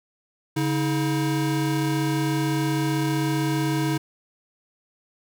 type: tone pair together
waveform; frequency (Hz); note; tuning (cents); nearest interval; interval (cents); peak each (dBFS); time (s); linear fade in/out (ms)
square; 141.6 / 318.5; C#3 / D#4; +37 / +41; octave + major second; 1404; -25; 0.56-3.98; 10
effects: none